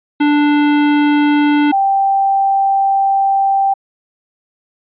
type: tone pair in turn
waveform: square / sine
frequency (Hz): 293.7 / 784.1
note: D4 / G5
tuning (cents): 0 / 0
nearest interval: octave + perfect fourth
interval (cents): 1700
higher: second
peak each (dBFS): -10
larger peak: neither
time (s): 0.2-1.72 / 1.72-3.74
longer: second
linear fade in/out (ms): 10
effects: resampled to 8000 Hz